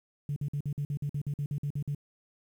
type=tone bursts; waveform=sine; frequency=144 Hz; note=D3; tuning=34 cents flat; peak=-28 dBFS; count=14; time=0.29-1.948 s; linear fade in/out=2 ms; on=72 ms; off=50 ms; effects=tanh soft clip ceiling -25 dBFS + 10-bit